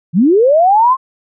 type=linear sweep; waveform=sine; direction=up; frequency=146.7 to 1079 Hz; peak=-6 dBFS; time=0.13-0.97 s; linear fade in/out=50 ms; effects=none